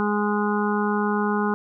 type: harmonic tone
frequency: 207.7 Hz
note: G#3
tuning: in tune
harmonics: 1 / 2 / 4 / 5 / 6 / 7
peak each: -23 / -26 / -29 / -30 / -31 / -31 dBFS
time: 0-1.54 s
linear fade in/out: 0 ms
effects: none